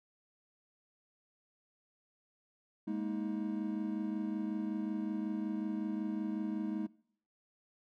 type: chord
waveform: triangle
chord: Ab suspended second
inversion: none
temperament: equal with one note detuned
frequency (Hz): 207.7 / 233.1 / 315.7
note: Ab3 / Bb3 / Eb4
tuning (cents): 0 / 0 / +25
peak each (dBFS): -35 / -39 / -36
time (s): 2.87-6.87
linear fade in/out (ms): 10
effects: noise-tail reverb RT60 0.6 s tail -22 dB re dry